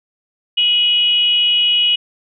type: tone with frequency modulation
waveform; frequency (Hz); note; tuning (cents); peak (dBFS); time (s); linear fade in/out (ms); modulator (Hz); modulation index
sine; 2918; F#7; -25; -11; 0.57-1.96; 10; 416; 0.41
effects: none